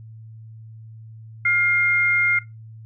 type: tone pair together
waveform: sine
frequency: 1413.6 / 2118 Hz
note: F6 / C7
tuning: +21 / +21 cents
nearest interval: perfect fifth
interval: 700 cents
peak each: -23 / -17 dBFS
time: 1.45-2.39 s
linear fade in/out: 5 ms
effects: noise-tail reverb RT60 0.2 s tail -17 dB re dry + added 111 Hz sine -38 dBFS peak until 2.85 s